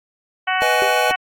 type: harmonic tone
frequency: 373.2 Hz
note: F#4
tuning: 15 cents sharp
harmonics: 2 / 3 / 4 / 5 / 6 / 7 / 8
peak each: -21 / -26 / -23 / -25 / -27 / -29 / -28 dBFS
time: 0.47-1.16 s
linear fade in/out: 10 ms
type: chord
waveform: square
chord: G# minor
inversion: first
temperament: equal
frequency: 493.9 / 622.3 / 830.6 Hz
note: B4 / D#5 / G#5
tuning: 0 / 0 / 0 cents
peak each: -23 dBFS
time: 0.62-1.11 s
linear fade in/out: 0 ms
type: tone with exponential decay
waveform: triangle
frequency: 395.9 Hz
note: G4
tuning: 17 cents sharp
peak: -16 dBFS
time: 0.82-0.98 s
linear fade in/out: 0 ms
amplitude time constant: 33 ms
effects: AAC 64 kbps